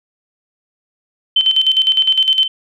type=tone with tremolo; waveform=sine; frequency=3078 Hz; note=G7; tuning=32 cents flat; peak=-8 dBFS; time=1.36-2.48 s; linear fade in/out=5 ms; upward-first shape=square; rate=9.8 Hz; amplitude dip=65%; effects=none